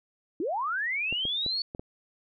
sine linear sweep, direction up, 284.4 to 4472 Hz, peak -27 dBFS, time 0.4-1.62 s, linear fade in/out 2 ms
clicks, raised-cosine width 2 ms, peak -24 dBFS, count 5, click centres 1.126 / 1.253 / 1.463 / 1.749 / 1.795 s
effects none

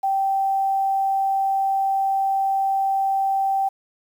sine tone with quantisation, 779 Hz, G5, 11 cents flat, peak -18 dBFS, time 0.03-3.69 s, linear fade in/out 10 ms, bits 8, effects none

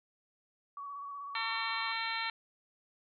sine tone with vibrato, 1130 Hz, C#6, 33 cents sharp, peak -40 dBFS, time 0.77-1.92 s, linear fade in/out 2 ms, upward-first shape square, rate 16 Hz, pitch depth 22 cents each way
harmonic tone, 452.7 Hz, A4, 49 cents sharp, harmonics 2 / 3 / 4 / 5 / 6 / 7 / 8 / 9, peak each -40 / -41 / -40 / -39 / -45 / -45 / -46 / -41 dBFS, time 1.35-2.3 s, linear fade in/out 2 ms
effects none

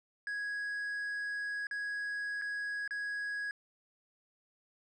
triangle tone with dropouts, 1661.2 Hz, G#6, in tune, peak -33 dBFS, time 0.27-3.51 s, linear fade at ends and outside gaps 1 ms, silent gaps 1.669-1.711 / 2.415-2.42 / 2.877-2.908 s, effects resampled to 22050 Hz

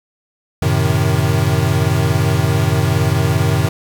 square chord, F# diminished seventh, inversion none, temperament equal, 92.5 / 110 / 130.81 / 155.56 Hz, F#2 / A2 / C3 / Eb3, 0 / 0 / 0 / 0 cents, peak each -19 dBFS, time 0.62-3.69 s, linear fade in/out 5 ms, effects 7-bit

